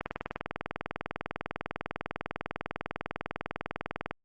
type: click train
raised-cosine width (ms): 0.5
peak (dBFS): -17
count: 83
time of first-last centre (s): 0.01-4.11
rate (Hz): 20
effects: Opus 48 kbps